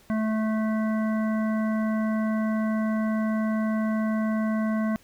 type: harmonic tone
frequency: 218.2 Hz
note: A3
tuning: 14 cents flat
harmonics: 1 / 3 / 5 / 7 / 9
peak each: -23 / -33 / -37 / -40 / -42 dBFS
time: 0.1-4.96 s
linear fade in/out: 0 ms
effects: pink hiss -57 dBFS RMS until 5.03 s